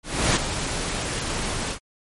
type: noise with ADSR envelope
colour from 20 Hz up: pink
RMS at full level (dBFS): -18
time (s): 0.03-1.79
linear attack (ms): 330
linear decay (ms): 14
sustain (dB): -9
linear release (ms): 84
effects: MP3 48 kbps